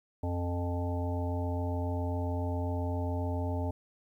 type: harmonic tone with a mistuned harmonic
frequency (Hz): 87.31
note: F2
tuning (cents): 0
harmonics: 1 / 3 / 5 / 7 / 9 / 10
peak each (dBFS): -31 / -37 / -42 / -40 / -45 / -43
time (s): 0.23-3.71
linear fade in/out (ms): 5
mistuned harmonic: 3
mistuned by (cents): +25
effects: 11-bit